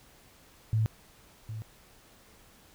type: tone with echo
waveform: sine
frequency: 110 Hz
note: A2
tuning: in tune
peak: -23 dBFS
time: 0.73-0.86 s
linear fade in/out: 0 ms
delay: 760 ms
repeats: 1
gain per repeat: -12 dB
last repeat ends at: 1.62 s
effects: pink hiss -58 dBFS RMS until 2.74 s